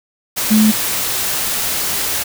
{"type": "tone in noise", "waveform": "sine", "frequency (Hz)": 215.6, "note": "A3", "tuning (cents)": -35, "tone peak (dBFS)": -8, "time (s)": [0.5, 0.72], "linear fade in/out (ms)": 20, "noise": "white", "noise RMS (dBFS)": -19, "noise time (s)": [0.36, 2.24], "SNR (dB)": 8, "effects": []}